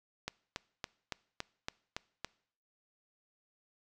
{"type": "click train", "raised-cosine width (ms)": 0.2, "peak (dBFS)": -19, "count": 8, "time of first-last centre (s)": [0.28, 2.246], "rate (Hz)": 3.56, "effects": ["noise-tail reverb RT60 0.6 s tail -23 dB re dry"]}